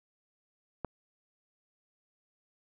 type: click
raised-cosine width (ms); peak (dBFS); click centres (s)
1; -20; 0.847
effects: none